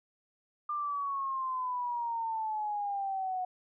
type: exponential sweep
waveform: sine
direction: down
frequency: 1200 to 731 Hz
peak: -31 dBFS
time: 0.69-3.45 s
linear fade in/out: 5 ms
effects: none